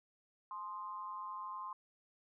sine tone with amplitude modulation, 1046.5 Hz, C6, in tune, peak -38 dBFS, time 0.51-1.73 s, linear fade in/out 2 ms, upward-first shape sine, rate 191 Hz, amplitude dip 75%, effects none

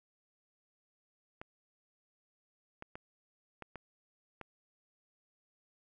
clicks, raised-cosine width 0.5 ms, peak -29 dBFS, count 6, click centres 1.415 / 2.824 / 2.955 / 3.623 / 3.757 / 4.413 s, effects none

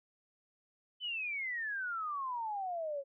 sine exponential sweep, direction down, 3058 to 540 Hz, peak -35 dBFS, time 1-3.04 s, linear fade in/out 50 ms, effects none

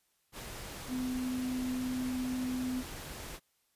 sine tone in noise, 253.8 Hz, B3, 47 cents sharp, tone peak -32 dBFS, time 0.88-2.84 s, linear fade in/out 50 ms, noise pink, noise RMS -44 dBFS, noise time 0.32-3.4 s, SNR +9 dB, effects white hiss -75 dBFS RMS until 3.75 s + resampled to 32000 Hz

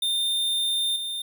square tone with level steps, 3619 Hz, A7, 48 cents sharp, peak -23 / -29 dBFS, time 0.02-1.22 s, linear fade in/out 5 ms, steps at 0.96 s, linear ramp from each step 2 ms, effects none

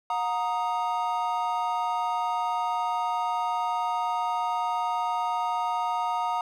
triangle chord, D# minor, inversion first, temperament equal with one note detuned, 723.5 / 932.3 / 1244.5 Hz, F#5 / A#5 / D#6, -39 / 0 / 0 cents, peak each -28 / -26 / -30 dBFS, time 0.1-6.41 s, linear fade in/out 2 ms, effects none

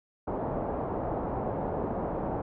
white low-pass noise, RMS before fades -32 dBFS, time 0.27-2.42 s, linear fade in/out 10 ms, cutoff 820 Hz, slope 24 dB/octave, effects none

